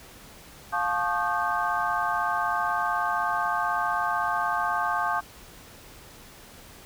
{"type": "tone cluster", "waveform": "sine", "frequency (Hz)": [705, 867, 1098, 1214, 1559], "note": ["F5", "A5", "C#6", "D#6", "G6"], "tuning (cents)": [16, -26, -17, -43, -10], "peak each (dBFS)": -30, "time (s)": [0.72, 5.21], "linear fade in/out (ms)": 20, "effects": ["pink hiss -48 dBFS RMS until 6.85 s"]}